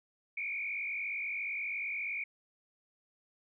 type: tone with frequency modulation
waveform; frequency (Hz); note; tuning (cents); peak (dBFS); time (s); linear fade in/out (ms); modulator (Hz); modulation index
sine; 2314; D7; -26; -34; 0.37-2.24; 5; 48.5; 2.4
effects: none